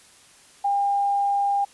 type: tone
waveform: sine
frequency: 803 Hz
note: G5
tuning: 41 cents sharp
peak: -19 dBFS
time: 0.64-1.65 s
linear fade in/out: 10 ms
effects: white hiss -52 dBFS RMS until 1.73 s + resampled to 24000 Hz